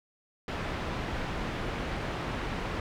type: low-pass noise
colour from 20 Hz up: pink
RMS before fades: -34 dBFS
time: 0.48-2.8 s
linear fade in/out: 2 ms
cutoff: 2600 Hz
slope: 12 dB/octave
effects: none